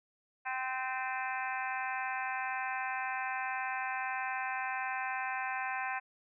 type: harmonic tone with a mistuned harmonic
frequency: 258.7 Hz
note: C4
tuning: 19 cents flat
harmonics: 3 / 4 / 5 / 6 / 7 / 8 / 9 / 10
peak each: -38 / -40 / -50 / -40 / -42 / -46 / -45 / -45 dBFS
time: 0.45-6 s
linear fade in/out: 20 ms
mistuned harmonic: 9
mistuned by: +43 cents
effects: none